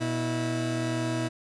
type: tone pair together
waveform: 30% pulse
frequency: 121.77 / 325.1 Hz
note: B2 / E4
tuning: -24 / -24 cents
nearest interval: octave + perfect fourth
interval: 1700 cents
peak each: -27 dBFS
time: 0-1.29 s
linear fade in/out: 20 ms
effects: resampled to 22050 Hz